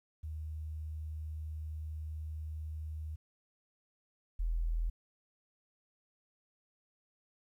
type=tone pair in turn; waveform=sine; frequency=77.78 / 41.2 Hz; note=D#2 / E1; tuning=0 / 0 cents; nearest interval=major seventh; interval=1100 cents; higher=first; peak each=-38 / -30 dBFS; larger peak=second; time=0.23-3.16 / 4.39-4.9 s; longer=first; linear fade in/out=10 ms; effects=12-bit